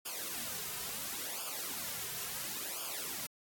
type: noise with flanger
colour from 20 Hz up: white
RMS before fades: -40 dBFS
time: 0.05-3.27 s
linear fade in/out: 10 ms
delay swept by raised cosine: 0.5 to 3.6 ms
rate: 0.72 Hz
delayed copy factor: -0.8
effects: AAC 64 kbps

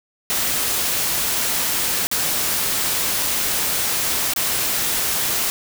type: noise with dropouts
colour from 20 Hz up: white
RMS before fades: -21 dBFS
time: 0.3-5.5 s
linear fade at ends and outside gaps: 0 ms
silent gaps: 2.07-2.114 / 4.336-4.362 s
effects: none

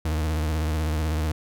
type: tone with vibrato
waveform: 40% pulse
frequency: 77.78 Hz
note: D#2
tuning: in tune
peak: -22 dBFS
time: 0.05-1.32 s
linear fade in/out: 5 ms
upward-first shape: sine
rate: 16 Hz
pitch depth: 73 cents each way
effects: none

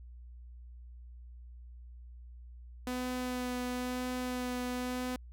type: tone with vibrato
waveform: sawtooth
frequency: 250 Hz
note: B3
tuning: 21 cents sharp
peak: -30 dBFS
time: 2.87-5.16 s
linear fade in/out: 2 ms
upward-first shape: sine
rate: 1 Hz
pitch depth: 12 cents each way
effects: added 60 Hz sine -47 dBFS peak until 5.32 s

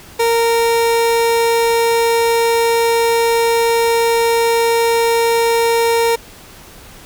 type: tone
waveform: 30% pulse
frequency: 462.8 Hz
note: A#4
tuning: 13 cents flat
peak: -9 dBFS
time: 0.19-6.16 s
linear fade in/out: 10 ms
effects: pink hiss -39 dBFS RMS until 7.05 s

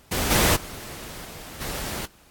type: noise with level steps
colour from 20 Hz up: pink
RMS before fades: -25 / -19 / -38 / -40 / -31 dBFS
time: 0.11-2.06 s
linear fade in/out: 10 ms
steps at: 0.3 / 0.55 / 1.24 / 1.6 s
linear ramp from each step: 20 ms
effects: pink hiss -55 dBFS RMS until 2.3 s + AAC 64 kbps

